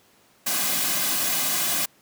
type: noise with comb filter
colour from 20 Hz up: white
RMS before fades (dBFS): -24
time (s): 0.46-1.86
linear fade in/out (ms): 10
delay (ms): 2.2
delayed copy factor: -0.6
effects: pink hiss -58 dBFS RMS until 2.01 s + high-pass 150 Hz 12 dB/octave